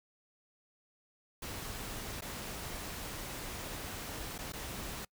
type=noise with dropouts; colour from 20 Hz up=pink; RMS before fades=-42 dBFS; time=1.42-5.05 s; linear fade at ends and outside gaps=5 ms; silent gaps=2.209-2.22 / 4.381-4.387 / 4.523-4.533 s; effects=noise-tail reverb RT60 0.1 s tail -26 dB re dry